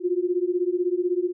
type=beating tone pair; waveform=sine; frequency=349.2 / 365.2 Hz; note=F4 / F#4; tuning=0 / -23 cents; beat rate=16 Hz; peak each=-24 dBFS; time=0-1.33 s; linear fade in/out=50 ms; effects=none